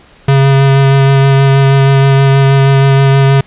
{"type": "tone with vibrato", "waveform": "square", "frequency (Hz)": 136.7, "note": "C#3", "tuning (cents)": -24, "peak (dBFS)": -5, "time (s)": [0.28, 3.41], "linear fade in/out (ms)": 5, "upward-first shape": "sine", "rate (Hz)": 6.3, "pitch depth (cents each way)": 12, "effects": ["pink hiss -42 dBFS RMS until 3.46 s", "resampled to 8000 Hz"]}